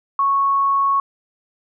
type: tone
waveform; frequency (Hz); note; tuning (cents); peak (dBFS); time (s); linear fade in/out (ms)
sine; 1105; C#6; -6; -14; 0.19-1; 2
effects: none